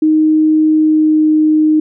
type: tone with pitch glide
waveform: sine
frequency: 311.1 to 309 Hz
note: D#4 to D#4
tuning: 0 to -12 cents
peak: -7 dBFS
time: 0.02-1.8 s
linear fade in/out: 5 ms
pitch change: -12 cents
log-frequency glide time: 0.73-1.28 s
effects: none